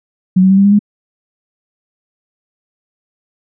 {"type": "tone with pitch steps", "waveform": "sine", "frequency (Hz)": [185, 189.11, 193.3, 197.59, 202, 206.5], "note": ["F#3", "F#3", "G3", "G3", "G#3", "G#3"], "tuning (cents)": [0, 38, -24, 14, -48, -10], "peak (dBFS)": -5, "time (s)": [0.36, 0.792], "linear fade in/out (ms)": 10, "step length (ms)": 72, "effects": []}